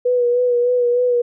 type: tone with vibrato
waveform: sine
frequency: 488.8 Hz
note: B4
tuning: 18 cents flat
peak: -13 dBFS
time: 0.05-1.22 s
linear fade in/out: 10 ms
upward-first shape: sine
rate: 3.3 Hz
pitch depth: 30 cents each way
effects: none